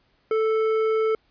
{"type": "tone with hard clipping", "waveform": "sine", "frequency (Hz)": 440, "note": "A4", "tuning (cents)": 0, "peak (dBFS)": -21, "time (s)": [0.31, 1.15], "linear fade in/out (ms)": 2, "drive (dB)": 9, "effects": ["pink hiss -65 dBFS RMS until 1.3 s", "resampled to 11025 Hz"]}